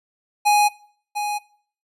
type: tone with echo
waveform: square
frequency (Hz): 830.6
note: G#5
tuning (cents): 0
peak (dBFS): -14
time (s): 0.45-0.69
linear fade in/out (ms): 20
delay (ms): 700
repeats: 1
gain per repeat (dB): -9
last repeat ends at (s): 1.39
effects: noise-tail reverb RT60 0.5 s tail -20 dB re dry + resampled to 32000 Hz